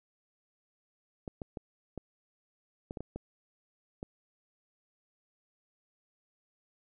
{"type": "clicks", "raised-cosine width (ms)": 2, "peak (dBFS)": -25, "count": 9, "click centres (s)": [1.278, 1.418, 1.572, 1.977, 2.909, 2.972, 3.006, 3.16, 4.029], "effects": []}